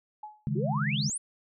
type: tone with exponential decay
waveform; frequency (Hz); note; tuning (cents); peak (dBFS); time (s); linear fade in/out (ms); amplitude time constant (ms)
sine; 849; G#5; +38; -35; 0.23-0.47; 5; 52
type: chord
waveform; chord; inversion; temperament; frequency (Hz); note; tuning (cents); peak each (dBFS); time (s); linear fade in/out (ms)
sine; C# suspended second; none; equal; 138.59 / 155.56 / 207.7; C#3 / D#3 / G#3; 0 / 0 / 0; -30 / -32 / -32; 0.47-1.1; 0
type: exponential sweep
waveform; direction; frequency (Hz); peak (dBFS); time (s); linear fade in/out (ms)
sine; up; 328.8 to 10090; -30; 0.55-1.18; 10
effects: none